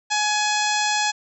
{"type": "harmonic tone", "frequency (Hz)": 842, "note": "G#5", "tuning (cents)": 24, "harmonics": [1, 2, 3, 4, 5, 6, 7, 8, 9], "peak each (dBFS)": [-23, -26, -28, -29, -30, -31, -31, -32, -33], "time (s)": [0.1, 1.12], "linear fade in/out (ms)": 20, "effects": []}